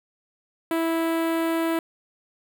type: tone with notch filter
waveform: sawtooth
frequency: 328.8 Hz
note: E4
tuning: 4 cents flat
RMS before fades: -24 dBFS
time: 0.71-1.79 s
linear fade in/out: 2 ms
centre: 5700 Hz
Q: 0.55
effects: none